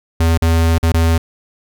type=tone with dropouts; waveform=square; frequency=82.41 Hz; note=E2; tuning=in tune; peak=-11 dBFS; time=0.2-1.18 s; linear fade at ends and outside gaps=5 ms; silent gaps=0.376-0.42 / 0.783-0.829 / 0.921-0.94 s; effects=none